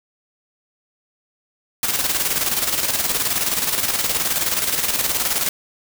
white noise with tremolo, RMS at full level -19 dBFS, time 1.83-5.49 s, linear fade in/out 2 ms, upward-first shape square, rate 19 Hz, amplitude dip 50%, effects none

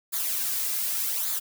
blue noise with flanger, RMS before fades -28 dBFS, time 0.12-1.4 s, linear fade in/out 20 ms, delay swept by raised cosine 0.35 to 2.75 ms, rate 0.85 Hz, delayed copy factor -0.65, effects none

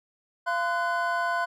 triangle tone cluster, 689 / 1025 / 1488 Hz, F5 / C6 / F#6, -24 / -36 / +9 cents, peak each -27 dBFS, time 0.46-1.46 s, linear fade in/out 20 ms, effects none

